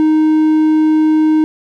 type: tone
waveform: triangle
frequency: 311.1 Hz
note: D#4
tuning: in tune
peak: -6 dBFS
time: 0-1.44 s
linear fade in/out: 0 ms
effects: none